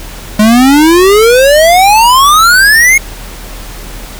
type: exponential sweep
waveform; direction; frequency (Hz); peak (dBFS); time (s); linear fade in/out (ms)
square; up; 207.7 to 2194; -3; 0.39-2.98; 5
effects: added 40 Hz sine -24 dBFS peak until 4.19 s + pink hiss -28 dBFS RMS until 4.19 s